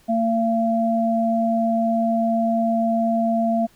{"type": "tone pair together", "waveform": "sine", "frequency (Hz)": [227.6, 681], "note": ["A#3", "F5"], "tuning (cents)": [-41, -44], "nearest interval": "octave + perfect fifth", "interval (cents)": 1897, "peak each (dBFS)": [-20, -20], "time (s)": [0.08, 3.67], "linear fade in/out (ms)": 20, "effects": ["pink hiss -56 dBFS RMS until 3.75 s"]}